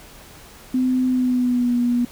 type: tone with pitch glide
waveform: sine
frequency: 255.5 to 242 Hz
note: C4 to B3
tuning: -41 to -35 cents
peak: -16 dBFS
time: 0.74-2.05 s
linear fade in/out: 5 ms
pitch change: -94 cents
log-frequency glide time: 1.08-1.75 s
effects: pink hiss -44 dBFS RMS until 2.11 s